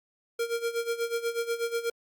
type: tone with tremolo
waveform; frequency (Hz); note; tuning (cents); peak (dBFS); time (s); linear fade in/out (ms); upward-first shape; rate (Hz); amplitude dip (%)
square; 466.2; A#4; 0; -26; 0.39-1.9; 5; sine; 8.2; 80
effects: Opus 48 kbps